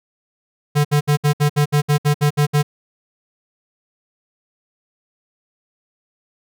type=tone bursts; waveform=square; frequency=146.83 Hz; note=D3; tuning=in tune; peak=-13 dBFS; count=12; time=0.75-2.63 s; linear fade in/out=20 ms; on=98 ms; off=64 ms; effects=none